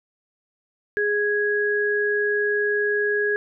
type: tone pair together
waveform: sine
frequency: 415 / 1660 Hz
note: G#4 / G#6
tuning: -1 / -1 cents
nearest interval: 2 octaves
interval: 2400 cents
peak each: -22 dBFS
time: 0.97-3.36 s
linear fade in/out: 0 ms
effects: none